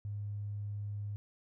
triangle tone with tanh clipping, 102.8 Hz, G#2, 17 cents flat, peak -36 dBFS, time 0.05-1.16 s, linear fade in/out 0 ms, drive 3 dB, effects none

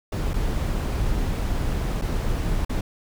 brown noise with dropouts, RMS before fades -24 dBFS, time 0.12-2.81 s, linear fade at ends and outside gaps 5 ms, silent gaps 0.335-0.339 / 2.015-2.019 / 2.65-2.694 s, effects none

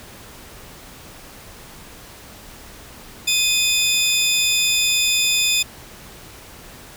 25% pulse tone pair together, 2500 / 3542 Hz, D#7 / A7, +8 / +11 cents, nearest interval tritone, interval 603 cents, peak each -15 dBFS, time 3.27-5.63 s, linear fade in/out 10 ms, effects pink hiss -41 dBFS RMS until 6.96 s

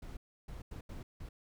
brown noise bursts at uneven times, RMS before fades -45 dBFS, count 5, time 0.02-0.17 / 0.48-0.62 / 0.71-0.81 / 0.89-1.03 / 1.2-1.29 s, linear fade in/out 5 ms, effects none

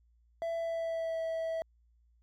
triangle tone with pitch glide, 666 to 652.3 Hz, E5 to E5, +18 to -18 cents, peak -30 dBFS, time 0.42-1.62 s, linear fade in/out 0 ms, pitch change -36 cents, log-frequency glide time 0.56-1.2 s, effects added 58 Hz sine -64 dBFS peak until 2.22 s

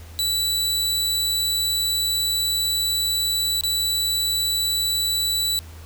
sawtooth tone with dropouts, 3952 Hz, B7, in tune, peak -17 dBFS, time 0.19-5.59 s, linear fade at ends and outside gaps 0 ms, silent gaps 3.609-3.636 s, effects added 81 Hz sine -38 dBFS peak until 5.85 s + pink hiss -47 dBFS RMS until 5.85 s

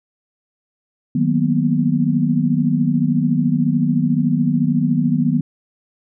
sine chord, B major seventh, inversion first, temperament equal, 155.56 / 185 / 233.1 / 246.9 Hz, D#3 / F#3 / A#3 / B3, 0 / 0 / 0 / 0 cents, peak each -19 / -21 / -21 / -18 dBFS, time 1.15-5.41 s, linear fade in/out 5 ms, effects none

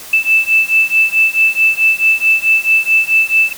sine beating tone pair, 2637 / 2641.6 Hz, E7 / E7, 0 / +3 cents, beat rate 4.6 Hz, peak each -12 dBFS, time 0.13-3.53 s, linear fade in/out 5 ms, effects white hiss -32 dBFS RMS until 3.57 s

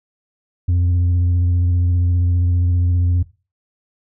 sine tone with vibrato, 88.1 Hz, F2, 16 cents sharp, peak -10 dBFS, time 0.68-3.23 s, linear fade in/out 10 ms, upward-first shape sine, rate 15 Hz, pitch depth 21 cents each way, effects noise-tail reverb RT60 0.3 s tail -19 dB re dry + tanh soft clip ceiling -12 dBFS

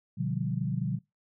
sine chord, G dominant seventh, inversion first, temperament just, 122.5 / 147 / 176.4 / 196 Hz, B2 / D3 / F3 / G3, -14 / +2 / +18 / 0 cents, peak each -33 / -32 / -33 / -36 dBFS, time 0.17-0.99 s, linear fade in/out 20 ms, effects noise-tail reverb RT60 0.2 s tail -22 dB re dry

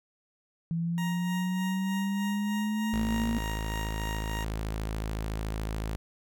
sine exponential sweep, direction up, 165.4 to 232.1 Hz, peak -27 dBFS, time 0.71-3.38 s, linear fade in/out 0 ms
20% pulse tone with tremolo, 939 Hz, A#5, 12 cents sharp, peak -30 dBFS, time 0.98-4.44 s, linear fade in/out 0 ms, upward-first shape sine, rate 3.3 Hz, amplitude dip 45%
sawtooth tone, 53.8 Hz, A1, 38 cents flat, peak -27 dBFS, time 2.93-5.96 s, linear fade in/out 0 ms
effects none

